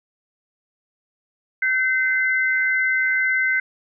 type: tone pair together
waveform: sine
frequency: 1541 / 2057 Hz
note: G6 / C7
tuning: -30 / -30 cents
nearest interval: perfect fourth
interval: 500 cents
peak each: -20 dBFS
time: 1.62-3.6 s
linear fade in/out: 5 ms
effects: none